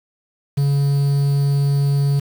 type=tone with quantisation; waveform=triangle; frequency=140.9 Hz; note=C#3; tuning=29 cents sharp; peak=-12 dBFS; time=0.57-2.2 s; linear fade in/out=10 ms; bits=6; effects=none